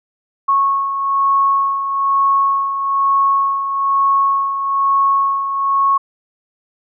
sine beating tone pair, 1100 / 1101.1 Hz, C#6 / C#6, -14 / -12 cents, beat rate 1.1 Hz, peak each -13 / -21 dBFS, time 0.48-5.98 s, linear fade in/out 10 ms, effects none

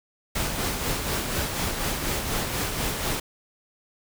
pink noise with tremolo, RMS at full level -26 dBFS, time 0.35-3.2 s, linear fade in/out 5 ms, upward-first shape sine, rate 4.1 Hz, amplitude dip 40%, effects none

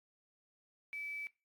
sine tone with quantisation, 2303 Hz, D7, 34 cents flat, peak -40 dBFS, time 0.93-1.27 s, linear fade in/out 0 ms, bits 10, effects noise-tail reverb RT60 0.3 s tail -21 dB re dry + AAC 64 kbps

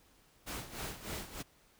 pink noise with tremolo, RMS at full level -40 dBFS, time 0.46-1.43 s, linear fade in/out 20 ms, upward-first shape sine, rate 3.3 Hz, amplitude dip 75%, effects pink hiss -66 dBFS RMS until 1.79 s

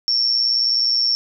sine tone with amplitude modulation, 5450 Hz, F8, 43 cents flat, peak -12 dBFS, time 0.08-1.15 s, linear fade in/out 0 ms, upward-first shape sine, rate 119 Hz, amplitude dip 70%, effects none

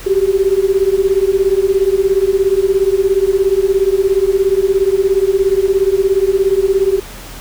sine beating tone pair, 379.1 / 396.1 Hz, F#4 / G4, +42 / +18 cents, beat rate 17 Hz, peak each -13 dBFS, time 0.06-7 s, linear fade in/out 10 ms, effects added 40 Hz sine -32 dBFS peak until 7.4 s + pink hiss -33 dBFS RMS until 7.4 s

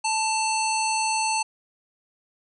harmonic tone with a mistuned harmonic, 880 Hz, A5, in tune, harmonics 1 / 3 / 5 / 7 / 9 / 10, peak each -24 / -29 / -31 / -32 / -34 / -34 dBFS, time 0.04-1.43 s, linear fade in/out 10 ms, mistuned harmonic 3, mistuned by +21 cents, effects none

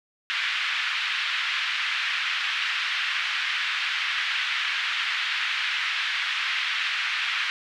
white band-pass noise, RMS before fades -27 dBFS, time 0.3-7.5 s, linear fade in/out 0 ms, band 1400 to 3200 Hz, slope 24 dB/octave, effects none

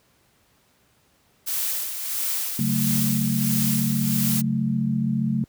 blue noise with tremolo, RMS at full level -25 dBFS, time 1.46-4.42 s, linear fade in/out 20 ms, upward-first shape sine, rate 1.5 Hz, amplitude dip 50%
sine chord, F# minor, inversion second, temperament equal, 138.59 / 185 / 220 Hz, C#3 / F#3 / A3, 0 / 0 / 0 cents, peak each -25 / -27 / -23 dBFS, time 2.59-5.44 s, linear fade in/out 2 ms
effects pink hiss -62 dBFS RMS until 5.48 s + high-pass 60 Hz 12 dB/octave

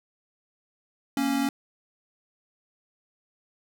square tone pair together, 233.1 / 276.5 Hz, A#3 / C#4, 0 / -4 cents, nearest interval minor third, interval 296 cents, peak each -30 / -25 dBFS, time 1.17-1.49 s, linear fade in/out 2 ms, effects none

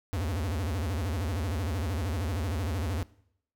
square tone with vibrato, 86 Hz, F2, 26 cents flat, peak -29 dBFS, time 0.13-3.03 s, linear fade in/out 0 ms, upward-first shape sine, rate 13 Hz, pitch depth 290 cents each way, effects noise-tail reverb RT60 0.7 s tail -21 dB re dry

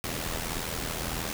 pink noise with amplitude modulation, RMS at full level -30 dBFS, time 0.04-1.33 s, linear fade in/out 0 ms, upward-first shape sine, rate 81.8 Hz, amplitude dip 65%, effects none

